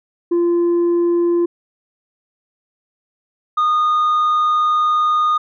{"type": "tone pair in turn", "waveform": "sine", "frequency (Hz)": [344.8, 1228.7], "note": ["F4", "D#6"], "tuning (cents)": [-22, -22], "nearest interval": "octave + minor seventh", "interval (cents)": 2200, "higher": "second", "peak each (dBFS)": -10, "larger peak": "neither", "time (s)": [[0.31, 1.46], [3.57, 5.38]], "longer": "second", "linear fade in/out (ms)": 10, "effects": ["tanh soft clip ceiling -12 dBFS"]}